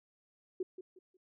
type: tone with echo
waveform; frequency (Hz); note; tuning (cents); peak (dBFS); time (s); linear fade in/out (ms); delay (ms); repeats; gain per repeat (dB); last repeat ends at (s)
sine; 369.9; F#4; 0; -32; 0.6-0.63; 5; 180; 3; -11; 1.17
effects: none